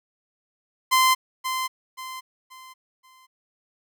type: tone with echo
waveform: sawtooth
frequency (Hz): 1036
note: C6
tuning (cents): -17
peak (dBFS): -12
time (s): 0.91-1.15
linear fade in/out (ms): 20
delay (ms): 530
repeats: 4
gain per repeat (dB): -9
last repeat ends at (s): 3.27
effects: none